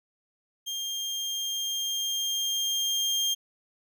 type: tone with level ramp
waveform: 30% pulse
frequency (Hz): 3203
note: G7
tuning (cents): +37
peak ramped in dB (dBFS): -28 to -21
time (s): 0.66-3.35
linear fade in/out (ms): 20
effects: none